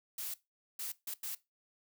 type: noise bursts at uneven times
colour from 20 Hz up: blue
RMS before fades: -40 dBFS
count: 4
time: 0.18-0.34 / 0.79-0.92 / 1.07-1.14 / 1.23-1.35 s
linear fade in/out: 5 ms
effects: noise-tail reverb RT60 0.2 s tail -18 dB re dry